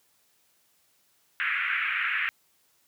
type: band-pass noise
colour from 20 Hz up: pink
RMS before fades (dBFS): -28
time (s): 1.4-2.29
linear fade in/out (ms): 0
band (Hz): 1400 to 2600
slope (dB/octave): 48
effects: white hiss -67 dBFS RMS until 2.87 s + high-pass 60 Hz 12 dB/octave